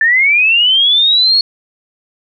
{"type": "linear sweep", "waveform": "sine", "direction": "up", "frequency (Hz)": [1748, 4369], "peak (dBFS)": -7, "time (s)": [0.01, 1.41], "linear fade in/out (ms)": 2, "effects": []}